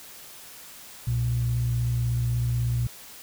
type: tone pair together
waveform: sine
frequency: 63.4 / 119.68 Hz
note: B1 / A#2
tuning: +46 / +46 cents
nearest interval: major seventh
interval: 1100 cents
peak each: -30 / -22 dBFS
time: 1.07-2.87 s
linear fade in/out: 5 ms
effects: tanh soft clip ceiling -16 dBFS + white hiss -45 dBFS RMS until 3.22 s